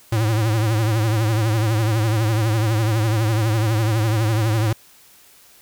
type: tone with vibrato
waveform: square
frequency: 110 Hz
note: A2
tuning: in tune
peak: -17 dBFS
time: 0.12-4.73 s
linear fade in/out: 5 ms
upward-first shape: triangle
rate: 12 Hz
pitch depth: 110 cents each way
effects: white hiss -50 dBFS RMS until 5.61 s